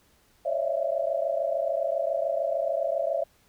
sine tone cluster, 545 / 585 / 651 / 678 Hz, C#5 / D5 / E5 / E5, -29 / -7 / -22 / +49 cents, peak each -30 dBFS, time 0.45-3.24 s, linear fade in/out 10 ms, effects pink hiss -63 dBFS RMS until 3.48 s

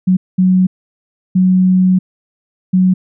sine tone bursts at uneven times, 185 Hz, F#3, in tune, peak -7 dBFS, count 4, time 0.07-0.17 / 0.38-0.67 / 1.35-1.99 / 2.73-2.94 s, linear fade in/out 10 ms, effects none

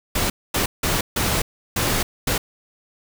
pink noise bursts at uneven times, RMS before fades -21 dBFS, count 6, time 0.15-0.3 / 0.54-0.66 / 0.83-1.01 / 1.16-1.42 / 1.76-2.03 / 2.27-2.38 s, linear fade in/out 5 ms, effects none

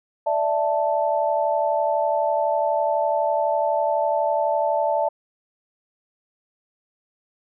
sine chord, D suspended second, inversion none, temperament equal, 587.3 / 659.3 / 880 Hz, D5 / E5 / A5, 0 / 0 / 0 cents, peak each -23 / -23 / -23 dBFS, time 0.26-5.09 s, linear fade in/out 10 ms, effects none

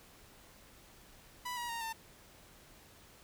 sawtooth tone with pitch steps, 987.8 / 957.5 / 928.1 / 899.6 Hz, B5 / A#5 / A#5 / A5, 0 / +46 / -8 / +38 cents, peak -34 dBFS, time 1.45-1.93 s, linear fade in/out 10 ms, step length 120 ms, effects pink hiss -59 dBFS RMS until 3.23 s

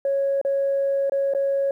sine tone with dropouts, 552 Hz, C#5, 7 cents flat, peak -18 dBFS, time 0.05-1.71 s, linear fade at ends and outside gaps 2 ms, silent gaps 0.414-0.449 / 1.097-1.12 / 1.337-1.348 s, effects tanh soft clip ceiling -15 dBFS + 10-bit

